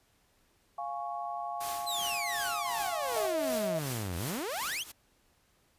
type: chord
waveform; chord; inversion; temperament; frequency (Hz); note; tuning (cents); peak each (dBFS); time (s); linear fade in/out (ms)
sine; Db major; first; equal; 698.5 / 830.6 / 1108.7; F5 / Ab5 / Db6; 0 / 0 / 0; -37 / -39 / -40; 0.78-3.27; 5
type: noise with tremolo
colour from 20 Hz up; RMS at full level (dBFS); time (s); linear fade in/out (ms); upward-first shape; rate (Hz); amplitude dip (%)
white; -38; 1.6-4.92; 10; triangle; 2.7; 80
type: exponential two-way sweep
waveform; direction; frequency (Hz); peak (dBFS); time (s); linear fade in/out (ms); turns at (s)
sawtooth; down then up; 4186 to 81.5 to 3495; -30; 1.86-4.84; 20; 4.17
type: tone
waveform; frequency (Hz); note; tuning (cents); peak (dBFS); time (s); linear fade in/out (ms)
sine; 639; D#5; +46; -30; 3.16-3.79; 5
effects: pink hiss -69 dBFS RMS until 5.78 s + resampled to 32000 Hz